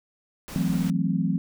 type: noise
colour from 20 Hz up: pink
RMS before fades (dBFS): -39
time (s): 0.48-0.9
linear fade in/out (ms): 0
type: chord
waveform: sine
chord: F# half-diminished seventh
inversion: third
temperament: equal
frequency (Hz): 164.81 / 185 / 220 / 261.6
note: E3 / F#3 / A3 / C4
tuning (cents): 0 / 0 / 0 / 0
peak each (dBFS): -26 / -25 / -30 / -29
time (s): 0.56-1.38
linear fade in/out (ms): 0
effects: none